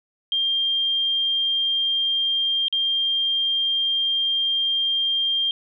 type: tone with dropouts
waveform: sine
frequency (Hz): 3195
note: G7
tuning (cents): +32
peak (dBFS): -19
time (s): 0.32-5.51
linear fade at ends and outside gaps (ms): 1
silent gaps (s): 2.683-2.726
effects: none